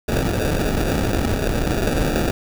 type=noise with sample-and-hold; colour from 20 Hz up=pink; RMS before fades=-20 dBFS; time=0.08-2.31 s; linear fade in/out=5 ms; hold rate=1050 Hz; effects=none